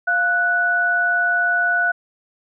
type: tone pair together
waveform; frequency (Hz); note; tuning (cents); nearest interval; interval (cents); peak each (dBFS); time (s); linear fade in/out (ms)
sine; 698.5 / 1479; F5 / F#6; 0 / -1; octave + minor second; 1299; -23 / -16; 0.07-1.92; 10
effects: none